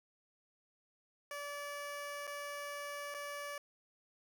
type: tone with dropouts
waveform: 15% pulse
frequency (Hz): 577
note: D5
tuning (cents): -31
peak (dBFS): -35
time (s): 1.31-3.58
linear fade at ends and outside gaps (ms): 2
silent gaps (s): 2.27-2.275 / 3.142-3.146
effects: none